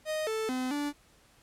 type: tone with pitch steps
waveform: 45% pulse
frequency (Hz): 621 / 440 / 255.6 / 290.7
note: D#5 / A4 / C4 / D4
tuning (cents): -3 / 0 / -40 / -18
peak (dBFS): -30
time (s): 0.05-0.93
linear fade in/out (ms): 50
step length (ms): 220
effects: pink hiss -62 dBFS RMS until 1.42 s + low-pass 12000 Hz 12 dB/octave